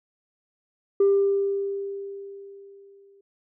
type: tone with exponential decay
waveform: sine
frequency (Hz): 396.7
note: G4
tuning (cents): +21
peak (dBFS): -13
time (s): 1-3.21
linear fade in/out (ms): 5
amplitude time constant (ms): 480
effects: tanh soft clip ceiling -13 dBFS